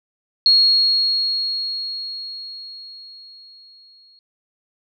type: tone with exponential decay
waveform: sine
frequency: 4300 Hz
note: C8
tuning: 47 cents sharp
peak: -9 dBFS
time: 0.46-4.19 s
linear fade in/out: 1 ms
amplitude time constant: 810 ms
effects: none